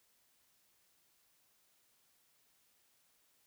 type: silence
effects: white hiss -73 dBFS RMS until 3.46 s